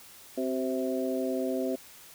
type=harmonic tone with a mistuned harmonic; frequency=130.81 Hz; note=C3; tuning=in tune; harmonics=2 / 3 / 4 / 5; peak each=-31 / -33 / -34 / -35 dBFS; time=0.37-1.76 s; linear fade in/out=10 ms; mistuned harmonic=3; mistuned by=-44 cents; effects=white hiss -51 dBFS RMS until 2.14 s